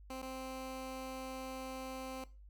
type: tone with dropouts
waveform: 15% pulse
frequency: 261.6 Hz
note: C4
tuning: in tune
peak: -36 dBFS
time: 0.1-2.24 s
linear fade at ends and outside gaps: 2 ms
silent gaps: 0.219-0.226 s
effects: noise-tail reverb RT60 0.3 s tail -17 dB re dry + added 50 Hz sine -53 dBFS peak until 2.49 s